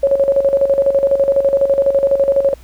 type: tone with tremolo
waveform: sine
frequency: 552 Hz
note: C#5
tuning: 7 cents flat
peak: -8 dBFS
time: 0.03-2.54 s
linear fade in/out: 5 ms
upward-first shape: square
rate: 12 Hz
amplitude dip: 65%
effects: added 60 Hz sine -38 dBFS peak until 2.63 s + pink hiss -48 dBFS RMS until 2.63 s